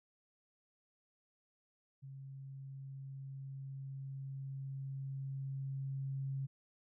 sine tone with level ramp, 135.8 Hz, C#3, 35 cents flat, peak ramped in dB -47 to -36 dBFS, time 2.02-6.47 s, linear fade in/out 20 ms, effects none

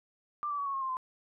sine tone with pitch steps, 1185 / 1157.9 / 1131.5 / 1105.6 / 1080.4 / 1055.7 / 1031.6 Hz, D6 / D6 / C#6 / C#6 / C#6 / C6 / C6, +15 / -25 / +35 / -5 / -45 / +15 / -25 cents, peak -31 dBFS, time 0.43-0.969 s, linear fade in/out 0 ms, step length 77 ms, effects none

